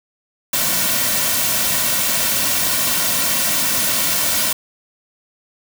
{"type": "noise with comb filter", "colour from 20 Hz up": "white", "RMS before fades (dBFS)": -18, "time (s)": [0.53, 4.53], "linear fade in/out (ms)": 5, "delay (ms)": 2.4, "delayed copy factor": -0.6, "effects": []}